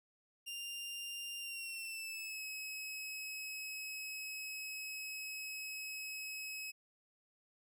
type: tone with pitch glide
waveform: sawtooth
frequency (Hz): 2794 to 2562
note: F7 to E7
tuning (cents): 0 to -50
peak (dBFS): -39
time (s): 0.46-6.72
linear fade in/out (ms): 20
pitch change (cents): -150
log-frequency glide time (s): 1.39-2.44
effects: none